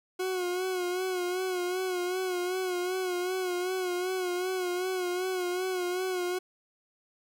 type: tone with vibrato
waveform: 40% pulse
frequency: 364.8 Hz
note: F#4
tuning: 24 cents flat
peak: -28 dBFS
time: 0.19-6.39 s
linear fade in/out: 10 ms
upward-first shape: sine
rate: 2.6 Hz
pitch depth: 48 cents each way
effects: none